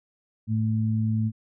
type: tone pair together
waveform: sine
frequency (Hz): 110 / 220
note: A2 / A3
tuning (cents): 0 / 0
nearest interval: octave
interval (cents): 1200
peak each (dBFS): -23 / -26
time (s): 0.47-1.32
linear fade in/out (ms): 50
effects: none